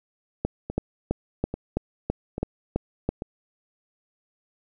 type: two click trains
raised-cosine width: 2 ms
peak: -10 / -17 dBFS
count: 9 / 4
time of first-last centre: 0.45-3.09 / 0.7-3.221 s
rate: 3.03 / 1.19 Hz
effects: none